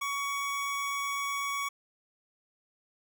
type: tone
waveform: 25% pulse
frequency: 1123 Hz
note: C#6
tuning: 22 cents sharp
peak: -27 dBFS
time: 0.01-1.69 s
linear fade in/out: 10 ms
effects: none